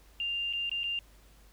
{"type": "tone with dropouts", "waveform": "sine", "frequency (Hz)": 2794, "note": "F7", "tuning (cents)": 0, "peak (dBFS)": -30, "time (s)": [0.2, 0.99], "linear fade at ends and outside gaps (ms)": 1, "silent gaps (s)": [[0.528, 0.534], [0.695, 0.715], [0.834, 0.84]], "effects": ["added 50 Hz sine -56 dBFS peak until 1.52 s", "pink hiss -62 dBFS RMS until 1.52 s"]}